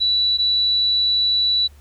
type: tone pair in turn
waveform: sine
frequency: 3946 / 3946 Hz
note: B7 / B7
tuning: -2 / -2 cents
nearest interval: unison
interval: 0 cents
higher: neither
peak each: -15 dBFS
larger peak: neither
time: 0-0.38 / 0.38-1.68 s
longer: second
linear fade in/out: 20 ms
effects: added 72 Hz sine -43 dBFS peak until 1.8 s + pink hiss -55 dBFS RMS until 1.8 s